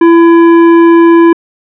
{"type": "tone with hard clipping", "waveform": "sine", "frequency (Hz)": 335.6, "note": "E4", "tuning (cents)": 31, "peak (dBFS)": -3, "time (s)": [0.01, 1.33], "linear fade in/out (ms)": 5, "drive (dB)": 13, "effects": ["low-pass 2000 Hz 12 dB/octave"]}